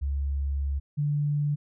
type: tone pair in turn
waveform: sine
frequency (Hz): 69.8 / 146.37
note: C#2 / D3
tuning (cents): +13 / -5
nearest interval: octave + minor second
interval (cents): 1282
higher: second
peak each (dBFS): -25 / -23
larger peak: second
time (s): 0.01-0.8 / 0.97-1.56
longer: first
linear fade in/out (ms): 20
effects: none